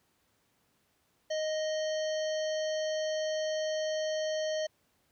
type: harmonic tone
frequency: 622.3 Hz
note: D#5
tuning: in tune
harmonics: 1 / 3 / 5 / 7 / 9 / 10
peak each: -30 / -43 / -43 / -46 / -48 / -49 dBFS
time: 1.3-4.67 s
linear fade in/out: 10 ms
effects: pink hiss -72 dBFS RMS until 5.11 s + high-pass 80 Hz 12 dB/octave